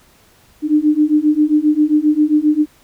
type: beating tone pair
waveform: sine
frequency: 298.1 / 305.6 Hz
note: D4 / D#4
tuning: +26 / -31 cents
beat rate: 7.5 Hz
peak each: -14 / -13 dBFS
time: 0.62-2.66 s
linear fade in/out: 50 ms
effects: pink hiss -51 dBFS RMS until 2.83 s